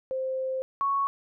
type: tone pair in turn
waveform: sine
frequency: 523.3 / 1108.8 Hz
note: C5 / C#6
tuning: 0 / 0 cents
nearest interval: octave + minor second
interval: 1300 cents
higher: second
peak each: -27 / -23 dBFS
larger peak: second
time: 0.11-0.62 / 0.81-1.07 s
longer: first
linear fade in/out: 0 ms
effects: none